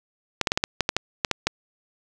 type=clicks; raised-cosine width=0.2 ms; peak=-3 dBFS; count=11; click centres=0.413 / 0.472 / 0.519 / 0.575 / 0.639 / 0.807 / 0.891 / 0.966 / 1.248 / 1.313 / 1.47 s; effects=none